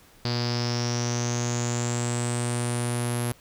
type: tone with low-pass filter sweep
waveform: sawtooth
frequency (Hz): 120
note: B2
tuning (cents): -49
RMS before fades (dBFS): -27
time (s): 0.25-3.32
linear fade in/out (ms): 0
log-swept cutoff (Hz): 4700 to 11000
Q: 9.4
effects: pink hiss -55 dBFS RMS until 3.4 s